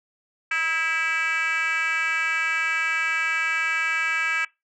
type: tone with frequency modulation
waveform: sine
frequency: 1966 Hz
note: B6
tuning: 8 cents flat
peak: -19 dBFS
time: 0.51-4.45 s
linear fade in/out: 5 ms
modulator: 337 Hz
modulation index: 1.9
effects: noise-tail reverb RT60 0.2 s tail -21 dB re dry + tanh soft clip ceiling -20 dBFS